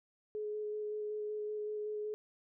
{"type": "tone with vibrato", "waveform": "sine", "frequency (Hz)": 422.9, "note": "G#4", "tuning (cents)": 31, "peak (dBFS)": -36, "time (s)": [0.35, 2.14], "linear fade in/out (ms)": 0, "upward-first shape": "square", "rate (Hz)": 5.3, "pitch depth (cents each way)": 9, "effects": []}